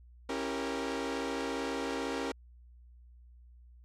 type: chord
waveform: sawtooth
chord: C# diminished seventh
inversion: none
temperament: equal with one note detuned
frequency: 274 / 329.6 / 392 / 466.2 Hz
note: C#4 / E4 / G4 / Bb4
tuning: -20 / 0 / 0 / 0 cents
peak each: -33 / -38 / -36 / -34 dBFS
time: 0.29-2.32 s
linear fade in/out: 5 ms
effects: added 60 Hz sine -53 dBFS peak until 3.84 s + low-pass 7000 Hz 12 dB/octave